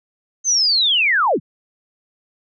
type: linear sweep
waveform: sine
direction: down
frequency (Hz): 6350 to 98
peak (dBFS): -13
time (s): 0.44-1.4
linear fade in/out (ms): 50
effects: none